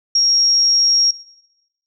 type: tone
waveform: sine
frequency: 5588 Hz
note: F8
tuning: in tune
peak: -11 dBFS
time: 0.15-1.11 s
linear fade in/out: 5 ms
effects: noise-tail reverb RT60 1.0 s tail -20 dB re dry